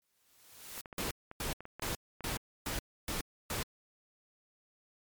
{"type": "noise with exponential growth", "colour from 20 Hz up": "white", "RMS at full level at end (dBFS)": -42, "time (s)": [0.02, 0.81], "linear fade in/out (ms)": 0, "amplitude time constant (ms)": 170}
{"type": "clicks", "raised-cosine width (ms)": 0.5, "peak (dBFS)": -30, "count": 11, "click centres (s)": [0.778, 0.858, 0.928, 0.997, 1.314, 1.606, 1.654, 1.796, 1.853, 2.207, 2.37]}
{"type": "noise bursts", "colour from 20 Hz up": "pink", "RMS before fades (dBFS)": -36, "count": 7, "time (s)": [0.98, 3.63], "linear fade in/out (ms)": 2, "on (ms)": 130, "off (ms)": 290}
{"effects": ["MP3 96 kbps"]}